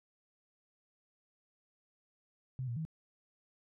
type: tone with pitch steps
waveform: sine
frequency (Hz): 129.6 / 118.5 / 159.6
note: C3 / A#2 / D#3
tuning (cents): -16 / +29 / +44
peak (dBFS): -35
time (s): 2.59-2.851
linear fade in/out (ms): 0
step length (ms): 87
effects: none